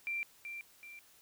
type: tone with echo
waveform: sine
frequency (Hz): 2360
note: D7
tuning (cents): +8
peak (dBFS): -34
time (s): 0.07-0.23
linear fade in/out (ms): 0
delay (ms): 380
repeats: 2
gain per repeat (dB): -7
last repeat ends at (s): 0.99
effects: white hiss -63 dBFS RMS until 1.21 s